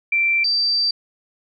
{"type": "tone pair in turn", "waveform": "sine", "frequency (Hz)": [2349, 4667], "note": ["D7", "D8"], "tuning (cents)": [0, -12], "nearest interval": "octave", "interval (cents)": 1188, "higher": "second", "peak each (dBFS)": [-15, -16], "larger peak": "first", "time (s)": [[0.12, 0.44], [0.44, 0.91]], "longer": "second", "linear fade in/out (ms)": 5, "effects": []}